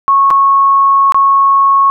sine tone with dropouts, 1100 Hz, C#6, 14 cents flat, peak -5 dBFS, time 0.08-1.9 s, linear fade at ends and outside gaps 0 ms, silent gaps 0.304-0.31 / 1.122-1.145 s, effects none

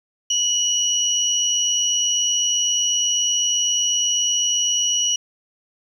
sine tone pair together, 2939 / 5804 Hz, F#7 / F#8, -12 / -34 cents, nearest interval octave, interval 1178 cents, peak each -20 dBFS, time 0.3-5.16 s, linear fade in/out 5 ms, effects 8-bit

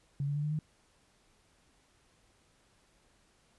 sine tone with pitch steps, 140.6 / 143.8 / 147.08 / 150.43 / 153.86 Hz, C#3 / D3 / D3 / D3 / D#3, +25 / -36 / +3 / +42 / -19 cents, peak -30 dBFS, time 0.2-0.59 s, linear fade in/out 2 ms, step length 78 ms, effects pink hiss -68 dBFS RMS until 3.58 s + resampled to 24000 Hz

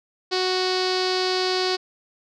sawtooth tone with low-pass filter, 370 Hz, F#4, in tune, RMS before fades -23 dBFS, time 0.31-1.77 s, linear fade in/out 20 ms, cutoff 4600 Hz, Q 6, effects none

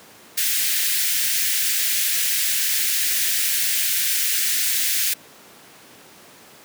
white high-pass noise, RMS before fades -21 dBFS, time 0.37-5.14 s, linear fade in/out 10 ms, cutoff 1600 Hz, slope 48 dB/octave, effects pink hiss -46 dBFS RMS until 6.64 s + high-pass 200 Hz 12 dB/octave

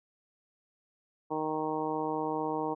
harmonic tone, 155.56 Hz, D#3, in tune, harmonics 1 / 2 / 3 / 4 / 5 / 6 / 7, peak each -45 / -35 / -35 / -41 / -37 / -36 / -42 dBFS, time 1.3-2.75 s, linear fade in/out 20 ms, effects none

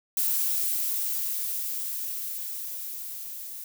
violet noise with level ramp, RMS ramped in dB -25 to -39 dBFS, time 0.17-3.64 s, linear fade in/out 2 ms, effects none

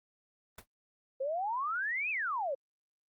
pink noise with exponential decay, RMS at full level -41 dBFS, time 0.58-0.66 s, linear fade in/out 5 ms, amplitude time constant 17 ms
sine exponential two-way sweep, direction up then down, 514 to 2637 to 514 Hz, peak -31 dBFS, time 1.2-2.55 s, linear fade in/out 10 ms, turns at 2.1 s
effects Opus 32 kbps

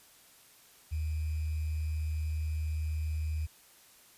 sine tone with sample-and-hold, 77.78 Hz, D#2, in tune, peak -30 dBFS, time 0.91-3.47 s, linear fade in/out 20 ms, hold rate 2450 Hz, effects white hiss -59 dBFS RMS until 4.17 s + resampled to 32000 Hz

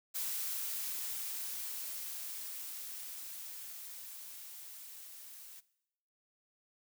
blue noise with level ramp, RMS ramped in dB -37 to -52 dBFS, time 0.14-5.61 s, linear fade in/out 20 ms, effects noise-tail reverb RT60 0.8 s tail -19 dB re dry

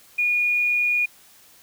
sine tone with quantisation, 2443 Hz, D#7, 32 cents flat, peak -18 dBFS, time 0.18-1.06 s, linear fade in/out 10 ms, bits 8, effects white hiss -52 dBFS RMS until 1.62 s

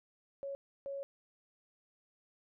sine tone bursts at uneven times, 554.4 Hz, C#5, in tune, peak -38 dBFS, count 2, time 0.43-0.55 / 0.86-1.03 s, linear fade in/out 0 ms, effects none

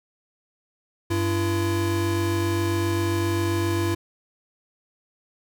square tone pair together, 96.96 / 338.4 Hz, G2 / E4, -18 / +45 cents, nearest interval octave + minor seventh, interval 2163 cents, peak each -25 dBFS, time 1.1-3.95 s, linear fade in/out 10 ms, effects none

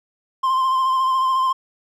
triangle tone with vibrato, 1046.5 Hz, C6, in tune, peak -14 dBFS, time 0.43-1.53 s, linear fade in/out 10 ms, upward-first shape sine, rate 14 Hz, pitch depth 28 cents each way, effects none

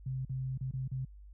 sine tone with dropouts, 130.81 Hz, C3, in tune, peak -33 dBFS, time 0.06-1.05 s, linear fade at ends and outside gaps 5 ms, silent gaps 0.251-0.295 / 0.577-0.609 / 0.712-0.736 / 0.878-0.915 s, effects added 50 Hz sine -49 dBFS peak until 1.33 s

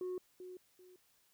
sine tone with echo, 365.5 Hz, F#4, 21 cents flat, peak -35 dBFS, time 0.01-0.18 s, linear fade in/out 2 ms, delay 390 ms, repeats 2, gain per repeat -11 dB, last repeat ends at 0.96 s, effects tanh soft clip ceiling -36 dBFS + white hiss -72 dBFS RMS until 1.33 s

